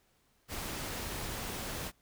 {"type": "noise", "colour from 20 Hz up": "pink", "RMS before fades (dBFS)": -39, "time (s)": [0.48, 1.92], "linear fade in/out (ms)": 50, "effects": ["pink hiss -71 dBFS RMS until 2.01 s"]}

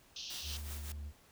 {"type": "band-pass noise", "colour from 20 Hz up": "pink", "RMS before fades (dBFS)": -45, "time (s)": [0.16, 0.57], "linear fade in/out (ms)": 2, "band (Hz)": [2700, 6200], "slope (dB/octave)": 96}
{"type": "noise with tremolo", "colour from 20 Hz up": "white", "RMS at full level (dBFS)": -46, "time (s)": [0.3, 0.92], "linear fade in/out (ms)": 2, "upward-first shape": "triangle", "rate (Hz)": 5.3, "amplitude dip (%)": 65}
{"type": "tone with vibrato", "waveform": "triangle", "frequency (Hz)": 73.6, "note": "D2", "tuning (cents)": 4, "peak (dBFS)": -39, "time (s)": [0.42, 1.13], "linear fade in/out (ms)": 50, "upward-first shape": "triangle", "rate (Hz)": 6.2, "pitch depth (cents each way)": 23}
{"effects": ["pink hiss -64 dBFS RMS until 1.31 s"]}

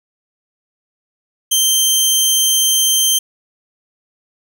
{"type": "tone", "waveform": "15% pulse", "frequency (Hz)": 3136, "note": "G7", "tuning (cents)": 0, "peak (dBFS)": -4, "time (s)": [1.51, 3.19], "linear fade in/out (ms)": 10, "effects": []}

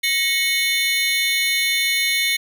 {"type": "tone cluster", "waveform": "square", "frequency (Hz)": [1885, 2203, 2992, 3599, 4153], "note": ["A#6", "C#7", "F#7", "A7", "C8"], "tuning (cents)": [19, -11, 19, 38, -14], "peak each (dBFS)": [-29, -21, -29, -24, -27], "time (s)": [0.03, 2.37], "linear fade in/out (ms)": 10, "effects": []}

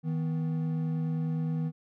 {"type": "tone pair together", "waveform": "triangle", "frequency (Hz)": [159.57, 249.1], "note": ["D#3", "B3"], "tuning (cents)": [44, 15], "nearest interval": "minor sixth", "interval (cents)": 771, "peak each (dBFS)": [-26, -35], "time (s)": [0.03, 1.72], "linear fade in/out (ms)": 50, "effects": []}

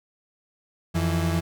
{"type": "tone pair together", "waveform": "35% pulse", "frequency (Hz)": [87.4, 164.99], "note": ["F2", "E3"], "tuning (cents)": [2, 2], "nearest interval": "major seventh", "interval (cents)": 1100, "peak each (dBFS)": -23, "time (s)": [0.94, 1.41], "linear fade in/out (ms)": 20, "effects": []}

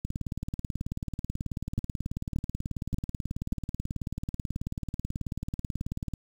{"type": "two click trains", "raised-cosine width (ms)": 5, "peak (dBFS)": [-20, -16], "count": [113, 4], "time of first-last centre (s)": [[0.05, 6.137], [1.78, 3.524]], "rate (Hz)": [18.4, 1.72], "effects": ["8-bit"]}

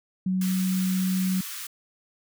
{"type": "tone", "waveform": "sine", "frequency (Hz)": 186.3, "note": "F#3", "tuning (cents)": 12, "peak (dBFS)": -22, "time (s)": [0.26, 1.41], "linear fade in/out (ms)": 5}
{"type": "high-pass noise", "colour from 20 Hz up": "white", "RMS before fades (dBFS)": -36, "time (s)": [0.41, 1.67], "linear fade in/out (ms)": 5, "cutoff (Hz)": 1100, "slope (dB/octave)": 48}
{"effects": []}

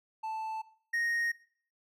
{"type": "tone pair in turn", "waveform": "triangle", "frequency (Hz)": [880, 1864.7], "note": ["A5", "A#6"], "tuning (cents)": [0, 0], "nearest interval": "octave + minor second", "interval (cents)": 1300, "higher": "second", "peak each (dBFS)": [-32, -27], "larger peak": "second", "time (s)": [[0.23, 0.62], [0.93, 1.32]], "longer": "neither", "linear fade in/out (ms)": 10, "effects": ["noise-tail reverb RT60 0.5 s tail -17 dB re dry"]}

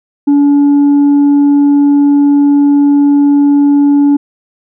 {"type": "tone with tanh clipping", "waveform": "sine", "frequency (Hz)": 286, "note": "D4", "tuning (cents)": -46, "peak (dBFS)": -5, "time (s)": [0.27, 4.17], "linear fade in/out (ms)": 10, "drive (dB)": 2, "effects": []}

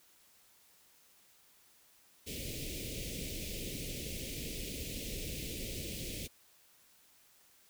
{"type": "band-stop noise", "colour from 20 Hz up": "pink", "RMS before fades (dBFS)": -41, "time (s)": [2.26, 6.28], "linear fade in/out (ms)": 20, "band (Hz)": [560, 2200], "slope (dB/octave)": 48, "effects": ["white hiss -65 dBFS RMS until 7.69 s"]}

